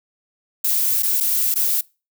violet noise with dropouts, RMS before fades -19 dBFS, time 0.64-1.81 s, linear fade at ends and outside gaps 5 ms, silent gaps 1.024-1.031 / 1.203-1.207 / 1.542-1.557 s, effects noise-tail reverb RT60 0.3 s tail -24 dB re dry

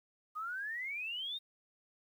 sine exponential sweep, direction up, 1217 to 3756 Hz, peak -37 dBFS, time 0.35-1.39 s, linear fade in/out 20 ms, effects 11-bit

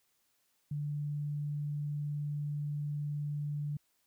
sine tone, 146.83 Hz, D3, in tune, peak -33 dBFS, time 0.71-3.77 s, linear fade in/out 5 ms, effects white hiss -75 dBFS RMS until 4.06 s

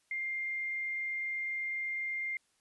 sine tone, 2108 Hz, C7, 12 cents sharp, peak -33 dBFS, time 0.11-2.37 s, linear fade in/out 2 ms, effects white hiss -73 dBFS RMS until 2.6 s + resampled to 24000 Hz

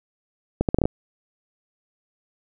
accelerating click train, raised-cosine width 2 ms, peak -6 dBFS, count 7, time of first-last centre 0.61-0.855 s, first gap 78 ms, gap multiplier 0.73, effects none

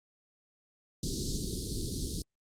pink band-stop noise, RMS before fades -34 dBFS, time 1.03-2.22 s, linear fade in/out 2 ms, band 420 to 3900 Hz, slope 48 dB/octave, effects low-pass 9000 Hz 12 dB/octave + Opus 48 kbps

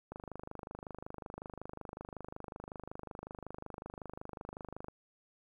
click train, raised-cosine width 1 ms, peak -29 dBFS, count 122, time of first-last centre 0.12-4.884 s, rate 25.4 Hz, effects 11-bit

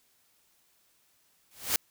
white noise with exponential growth, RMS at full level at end -23 dBFS, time 1.51-1.76 s, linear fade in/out 1 ms, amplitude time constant 54 ms, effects white hiss -68 dBFS RMS until 1.9 s

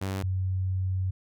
sawtooth / sine tone pair in turn, 96.2 / 93.57 Hz, G2 / F#2, -32 / +20 cents, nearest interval unison, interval 48 cents, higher first, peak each -25 dBFS, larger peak neither, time 0.01-0.23 / 0.23-1.11 s, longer second, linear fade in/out 10 ms, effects none

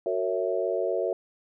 sine chord, F# dominant seventh, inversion none, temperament equal with one note detuned, 370 / 457.4 / 554.4 / 659.3 Hz, F#4 / A#4 / C#5 / E5, 0 / -33 / 0 / 0 cents, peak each -30 dBFS, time 0.06-1.13 s, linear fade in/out 2 ms, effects none

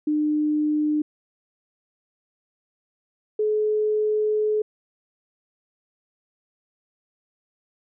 sine tone pair in turn, 301.7 / 426.7 Hz, D4 / G#4, +47 / +47 cents, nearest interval tritone, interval 600 cents, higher second, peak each -19 dBFS, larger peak neither, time 0.07-1.02 / 3.39-4.62 s, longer second, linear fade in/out 5 ms, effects none

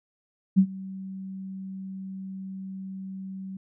sine tone with ADSR envelope, 191.1 Hz, G3, 44 cents flat, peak -12 dBFS, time 0.56-3.57 s, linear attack 26 ms, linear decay 72 ms, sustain -22 dB, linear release 4 ms, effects none

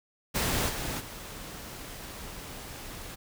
pink noise with level steps, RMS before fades -28 / -34 / -42 dBFS, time 0.34-3.16 s, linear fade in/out 20 ms, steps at 0.68 / 0.99 s, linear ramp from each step 20 ms, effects none

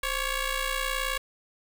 10% pulse ring-modulated tone, 554.4 Hz, C#5, in tune, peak -16 dBFS, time 0.03-1.18 s, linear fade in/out 5 ms, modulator 584 Hz, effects none

